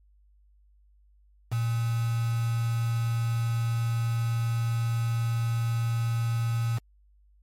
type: tone with quantisation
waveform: sine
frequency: 116 Hz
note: A#2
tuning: 8 cents flat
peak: -24 dBFS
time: 1.51-6.79 s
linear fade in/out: 20 ms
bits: 6
effects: added 50 Hz sine -57 dBFS peak until 7.42 s + MP3 64 kbps